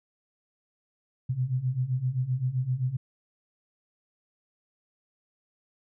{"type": "beating tone pair", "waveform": "sine", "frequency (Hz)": [123.47, 131.17], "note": ["B2", "C3"], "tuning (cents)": [0, 5], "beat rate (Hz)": 7.7, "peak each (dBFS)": [-30, -27], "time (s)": [1.29, 2.97], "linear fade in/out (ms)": 10, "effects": []}